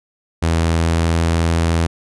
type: tone with pitch glide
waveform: sawtooth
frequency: 82.41 to 83.08 Hz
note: E2 to E2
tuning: 0 to +14 cents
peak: -10 dBFS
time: 0.42-1.87 s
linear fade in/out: 10 ms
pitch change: +14 cents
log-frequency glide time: 0.54-1.26 s
effects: resampled to 24000 Hz